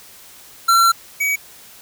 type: tone pair in turn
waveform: square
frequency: 1358 / 2267 Hz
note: F6 / C#7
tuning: -49 / +38 cents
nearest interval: major sixth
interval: 887 cents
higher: second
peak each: -11 / -17 dBFS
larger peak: first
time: 0.68-0.92 / 1.2-1.36 s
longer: first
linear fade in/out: 10 ms
effects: white hiss -43 dBFS RMS until 1.81 s